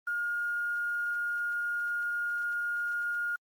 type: tone with quantisation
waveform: sine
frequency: 1423 Hz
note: F6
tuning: 32 cents sharp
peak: -29 dBFS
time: 0.07-3.36 s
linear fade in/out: 5 ms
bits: 9
effects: Opus 32 kbps